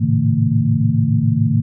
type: tone cluster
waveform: sine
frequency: 106.9 / 113.9 / 137.2 / 158.3 / 225.7 Hz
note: A2 / A#2 / C#3 / D#3 / A3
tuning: -49 / -40 / -17 / +30 / +44 cents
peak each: -19 dBFS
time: 0-1.62 s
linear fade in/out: 20 ms
effects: none